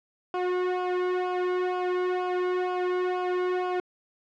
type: tone with flanger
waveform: sawtooth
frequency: 363 Hz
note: F#4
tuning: 33 cents flat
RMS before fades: -27 dBFS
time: 0.34-3.8 s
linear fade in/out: 2 ms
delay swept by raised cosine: 0.5 to 1.6 ms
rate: 2.1 Hz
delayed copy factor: -0.85
effects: low-pass 2000 Hz 12 dB/octave